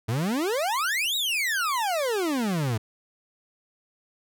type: exponential two-way sweep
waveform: 40% pulse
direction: up then down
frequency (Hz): 103.83 to 3917 to 103.83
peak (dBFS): -23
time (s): 0.08-2.78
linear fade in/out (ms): 10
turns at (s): 1.16
effects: none